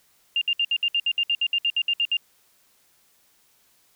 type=tone bursts; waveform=sine; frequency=2800 Hz; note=F7; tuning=4 cents sharp; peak=-19 dBFS; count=16; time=0.36-2.169 s; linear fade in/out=2 ms; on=54 ms; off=63 ms; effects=white hiss -62 dBFS RMS until 3.95 s